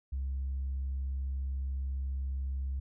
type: tone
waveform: sine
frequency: 67.1 Hz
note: C2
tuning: 44 cents sharp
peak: -30 dBFS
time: 0.12-2.8 s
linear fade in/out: 10 ms
effects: tanh soft clip ceiling -29 dBFS